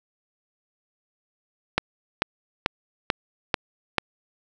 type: click train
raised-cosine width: 0.3 ms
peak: -3 dBFS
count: 6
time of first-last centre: 1.78-3.983 s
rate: 2.27 Hz
effects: none